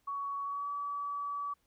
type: tone with pitch glide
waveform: sine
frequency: 1122 to 1145.6 Hz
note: C#6 to D6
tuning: +21 to -43 cents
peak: -34 dBFS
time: 0.07-1.54 s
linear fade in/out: 10 ms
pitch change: +36 cents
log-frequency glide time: 0.44-0.69 s
effects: pink hiss -75 dBFS RMS until 1.66 s